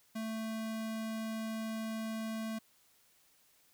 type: tone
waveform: square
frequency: 221.6 Hz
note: A3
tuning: 13 cents sharp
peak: -37 dBFS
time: 0.15-2.59 s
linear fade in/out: 10 ms
effects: white hiss -68 dBFS RMS until 3.73 s